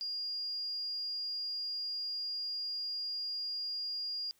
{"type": "tone", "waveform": "sine", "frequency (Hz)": 4830, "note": "D8", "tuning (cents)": 48, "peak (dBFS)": -35, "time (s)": [0.01, 4.31], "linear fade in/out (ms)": 0, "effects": ["white hiss -70 dBFS RMS until 4.39 s"]}